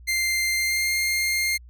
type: tone with pitch glide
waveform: sawtooth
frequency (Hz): 2093 to 2116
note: C7 to C7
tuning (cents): 0 to +19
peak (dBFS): -18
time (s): 0.07-1.58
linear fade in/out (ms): 20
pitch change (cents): +19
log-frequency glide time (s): 0.55-0.92
effects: added 60 Hz sine -43 dBFS peak until 1.69 s